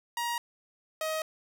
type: tone pair in turn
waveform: sawtooth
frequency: 947 / 630.6 Hz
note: A#5 / D#5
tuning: +27 / +23 cents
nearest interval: perfect fifth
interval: 704 cents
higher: first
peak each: -26 dBFS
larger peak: neither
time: 0.17-0.38 / 1.01-1.22 s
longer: neither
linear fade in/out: 2 ms
effects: none